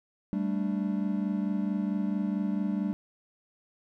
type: chord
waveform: triangle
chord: G suspended second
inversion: none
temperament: just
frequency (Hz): 196 / 220.5 / 294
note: G3 / A3 / D4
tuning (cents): 0 / +4 / +2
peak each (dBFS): -27 / -31 / -32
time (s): 0.33-2.93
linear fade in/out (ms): 0
effects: none